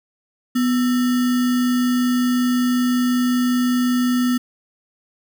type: tone with sample-and-hold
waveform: sine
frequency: 247.7 Hz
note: B3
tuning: 5 cents sharp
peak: -15 dBFS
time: 0.55-4.38 s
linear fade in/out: 10 ms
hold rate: 1575 Hz
effects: none